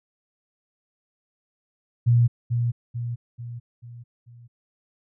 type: tone with echo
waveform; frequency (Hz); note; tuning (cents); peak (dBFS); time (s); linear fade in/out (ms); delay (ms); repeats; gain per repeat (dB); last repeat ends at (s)
sine; 119.1; A#2; +38; -14; 2.06-2.28; 20; 440; 5; -6; 4.48
effects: none